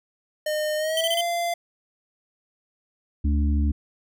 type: tone with pitch glide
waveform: square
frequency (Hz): 610 to 688.7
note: D#5 to F5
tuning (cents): -34 to -24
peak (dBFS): -24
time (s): 0.46-1.54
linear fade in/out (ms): 5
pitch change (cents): +210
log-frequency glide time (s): 0.77-1.21
type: tone bursts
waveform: 45% pulse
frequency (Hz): 3095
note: G7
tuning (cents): -23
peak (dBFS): -22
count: 4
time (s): 0.97-1.21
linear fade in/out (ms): 2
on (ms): 39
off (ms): 28
type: harmonic tone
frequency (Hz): 72.7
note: D2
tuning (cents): -17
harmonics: 1 / 3 / 4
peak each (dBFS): -19 / -29 / -31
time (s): 3.24-3.72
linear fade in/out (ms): 10
effects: none